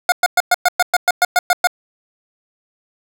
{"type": "tone bursts", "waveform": "25% pulse", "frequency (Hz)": 717, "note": "F5", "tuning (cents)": 45, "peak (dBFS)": -6, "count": 12, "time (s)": [0.09, 1.672], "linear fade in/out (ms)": 2, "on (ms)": 31, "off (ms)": 110, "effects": []}